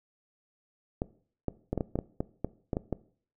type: clicks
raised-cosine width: 2 ms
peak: -16 dBFS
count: 12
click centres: 1.019 / 1.483 / 1.73 / 1.777 / 1.808 / 1.956 / 1.989 / 2.205 / 2.446 / 2.732 / 2.769 / 2.927 s
effects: noise-tail reverb RT60 0.5 s tail -19 dB re dry